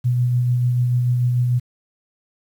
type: tone with tremolo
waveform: sine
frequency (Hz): 123.2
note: B2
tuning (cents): -4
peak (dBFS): -14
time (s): 0.04-1.6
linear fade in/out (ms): 20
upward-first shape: sine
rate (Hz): 6.8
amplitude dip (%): 25
effects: 8-bit